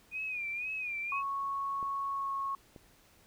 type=tone with vibrato; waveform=sine; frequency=2455 Hz; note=D#7; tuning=24 cents flat; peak=-34 dBFS; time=0.11-1.23 s; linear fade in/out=50 ms; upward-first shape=sine; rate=2 Hz; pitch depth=86 cents each way
type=tone with pitch glide; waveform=sine; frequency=1105 to 1096.7 Hz; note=C#6 to C#6; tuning=-6 to -19 cents; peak=-32 dBFS; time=1.12-2.55 s; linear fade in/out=2 ms; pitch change=-13 cents; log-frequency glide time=2.12-2.32 s
type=clicks; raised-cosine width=2 ms; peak=-35 dBFS; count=2; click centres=1.828 / 2.762 s
effects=pink hiss -63 dBFS RMS until 3.26 s